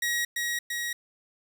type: tone with echo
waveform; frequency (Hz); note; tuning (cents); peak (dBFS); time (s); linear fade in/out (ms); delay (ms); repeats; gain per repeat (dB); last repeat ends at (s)
sawtooth; 1900; A#6; +33; -22; 0.02-0.25; 5; 340; 2; -2; 0.93
effects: 9-bit